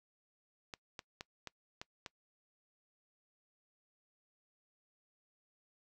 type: clicks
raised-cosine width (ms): 0.2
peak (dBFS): -26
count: 6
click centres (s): 0.738 / 0.992 / 1.209 / 1.473 / 1.815 / 2.062
effects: noise-tail reverb RT60 0.1 s tail -23 dB re dry